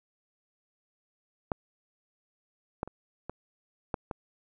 clicks, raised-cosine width 1 ms, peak -14 / -16 / -28 / -22 / -15 / -20 dBFS, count 6, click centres 1.518 / 2.831 / 2.876 / 3.296 / 3.942 / 4.112 s, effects none

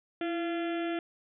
harmonic tone with a mistuned harmonic, 343.1 Hz, F4, 31 cents flat, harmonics 1 / 2 / 4 / 5 / 6 / 7 / 8 / 9 / 10, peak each -31 / -37 / -43 / -45 / -47 / -48 / -49 / -50 / -51 dBFS, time 0.21-0.99 s, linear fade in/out 2 ms, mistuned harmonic 1, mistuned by -45 cents, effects none

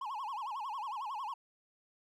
triangle tone with vibrato, 959 Hz, A#5, 49 cents sharp, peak -35 dBFS, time 0.01-1.34 s, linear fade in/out 5 ms, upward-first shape sine, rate 11 Hz, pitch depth 260 cents each way, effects none

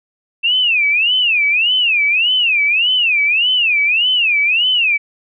sine tone with vibrato, 2637 Hz, E7, in tune, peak -11 dBFS, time 0.43-4.98 s, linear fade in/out 20 ms, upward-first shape sine, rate 1.7 Hz, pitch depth 250 cents each way, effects none

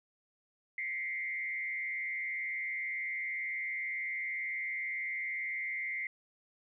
sine tone with frequency modulation, 2093 Hz, C7, in tune, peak -34 dBFS, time 0.78-6.07 s, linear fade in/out 2 ms, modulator 127 Hz, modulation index 0.76, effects none

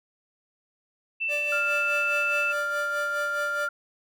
sine tone with pitch glide, 2666 to 2643 Hz, E7 to E7, +19 to +4 cents, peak -25 dBFS, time 1.2-2.53 s, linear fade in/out 20 ms, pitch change -15 cents, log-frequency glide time 1.46-1.59 s
45% pulse tone with tremolo, 587.3 Hz, D5, in tune, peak -29 dBFS, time 1.28-3.69 s, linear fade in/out 50 ms, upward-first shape sine, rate 4.8 Hz, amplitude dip 60%
sine tone, 1396.9 Hz, F6, in tune, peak -26 dBFS, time 1.52-3.69 s, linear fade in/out 5 ms
effects none

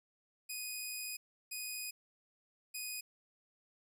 10% pulse tone bursts at uneven times, 2489 Hz, D#7, in tune, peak -31 dBFS, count 3, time 0.49-1.17 / 1.51-1.91 / 2.74-3.01 s, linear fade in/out 10 ms, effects none

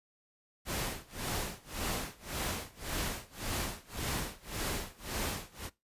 pink noise with tremolo, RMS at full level -34 dBFS, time 0.65-5.7 s, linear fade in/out 50 ms, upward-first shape sine, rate 1.8 Hz, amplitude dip 95%, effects noise-tail reverb RT60 0.2 s tail -19 dB re dry + resampled to 32000 Hz

